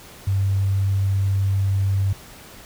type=tone; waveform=sine; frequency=97.6 Hz; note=G2; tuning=7 cents flat; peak=-17 dBFS; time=0.27-2.13 s; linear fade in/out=5 ms; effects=pink hiss -43 dBFS RMS until 2.65 s